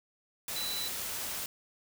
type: tone in noise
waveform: sine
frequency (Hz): 3980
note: B7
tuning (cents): +13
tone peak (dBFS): -35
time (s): 0.56-0.88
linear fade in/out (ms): 2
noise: white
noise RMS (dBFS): -37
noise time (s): 0.48-1.46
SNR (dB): -1
effects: none